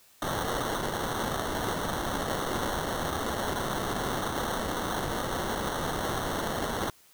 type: noise with sample-and-hold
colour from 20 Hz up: blue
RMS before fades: -31 dBFS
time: 0.22-6.9 s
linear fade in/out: 2 ms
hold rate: 2450 Hz
effects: white hiss -59 dBFS RMS until 7.13 s